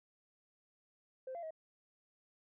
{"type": "tone with pitch steps", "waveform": "sine", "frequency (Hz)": [520, 685, 636], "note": ["C5", "F5", "D#5"], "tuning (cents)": [-11, -34, 38], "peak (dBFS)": -40, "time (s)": [1.27, 1.507], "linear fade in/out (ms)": 5, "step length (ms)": 79, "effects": ["tanh soft clip ceiling -38 dBFS"]}